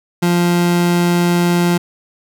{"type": "tone", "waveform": "30% pulse", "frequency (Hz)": 174.3, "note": "F3", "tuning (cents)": -3, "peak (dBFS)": -9, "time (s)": [0.22, 1.78], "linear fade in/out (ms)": 10, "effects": []}